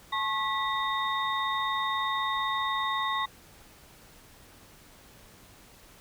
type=tone cluster; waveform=sine; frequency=867 / 1087 / 1959 / 3691 Hz; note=A5 / C#6 / B6 / A#7; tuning=-26 / -34 / -15 / -18 cents; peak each=-35 / -29 / -34 / -34 dBFS; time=0.12-3.26 s; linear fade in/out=10 ms; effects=pink hiss -54 dBFS RMS until 6 s